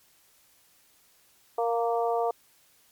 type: harmonic tone with a mistuned harmonic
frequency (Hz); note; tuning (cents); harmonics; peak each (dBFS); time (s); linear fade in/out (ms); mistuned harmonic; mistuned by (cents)
233.1; A#3; 0; 2 / 3 / 4 / 5; -27 / -27 / -33 / -36; 1.58-2.31; 5; 4; -15
effects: white hiss -62 dBFS RMS until 2.91 s + MP3 96 kbps